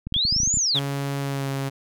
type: clicks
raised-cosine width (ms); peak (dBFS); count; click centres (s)
5; -18; 11; 0.07 / 0.124 / 0.164 / 0.252 / 0.325 / 0.364 / 0.402 / 0.433 / 0.475 / 0.541 / 0.572
type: linear two-way sweep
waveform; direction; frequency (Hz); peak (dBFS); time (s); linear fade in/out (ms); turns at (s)
sine; up then down; 3174 to 7240 to 3174; -19; 0.14-0.79; 0; 0.56
type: tone with pitch glide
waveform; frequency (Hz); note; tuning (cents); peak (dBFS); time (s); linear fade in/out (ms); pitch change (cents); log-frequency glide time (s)
sawtooth; 139.7 to 136.75; C#3 to C#3; +14 to -23; -21; 0.74-1.7; 20; -37; 1.2-1.49
effects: none